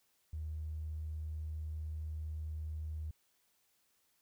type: tone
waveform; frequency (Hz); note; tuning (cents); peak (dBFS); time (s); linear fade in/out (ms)
triangle; 77.78; D#2; 0; -34; 0.33-3.11; 5
effects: tanh soft clip ceiling -36 dBFS + white hiss -75 dBFS RMS until 4.21 s